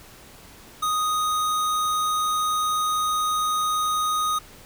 square tone, 1244.5 Hz, D#6, in tune, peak -22 dBFS, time 0.82-4.39 s, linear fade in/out 10 ms, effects pink hiss -47 dBFS RMS until 4.65 s

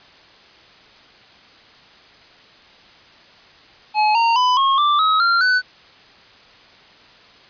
square tone with pitch steps, 851 / 922.7 / 1000.4 / 1084.7 / 1176 / 1275.1 / 1382.5 / 1498.9 Hz, G#5 / A#5 / B5 / C#6 / D6 / D#6 / F6 / F#6, +42 / -18 / +22 / -38 / +2 / +42 / -18 / +22 cents, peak -14 dBFS, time 3.94-5.62 s, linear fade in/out 50 ms, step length 210 ms, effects white hiss -47 dBFS RMS until 7.49 s + resampled to 11025 Hz

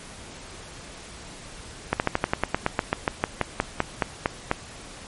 slowing click train, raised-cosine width 0.5 ms, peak -5 dBFS, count 19, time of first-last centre 1.93-4.514 s, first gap 69 ms, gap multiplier 1.08, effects pink hiss -42 dBFS RMS until 5.07 s + MP3 48 kbps

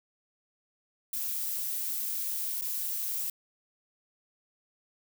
violet noise with dropouts, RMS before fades -33 dBFS, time 1.13-3.3 s, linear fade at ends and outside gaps 2 ms, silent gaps 2.612-2.62 s, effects none

